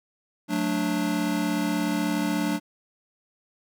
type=chord; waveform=square; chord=D major; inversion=first; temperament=just; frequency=183.54 / 220.2 / 293.7 Hz; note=F#3 / A3 / D4; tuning=-14 / +2 / 0 cents; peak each=-30 / -30 / -27 dBFS; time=0.48-2.6 s; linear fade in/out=50 ms; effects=none